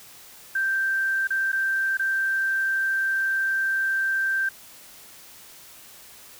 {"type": "tone with dropouts", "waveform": "sine", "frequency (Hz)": 1568, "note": "G6", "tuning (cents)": 0, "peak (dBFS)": -21, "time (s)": [0.55, 4.49], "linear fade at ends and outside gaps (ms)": 5, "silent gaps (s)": [[1.273, 1.304], [1.519, 1.528], [1.972, 1.994]], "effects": ["white hiss -47 dBFS RMS until 6.39 s"]}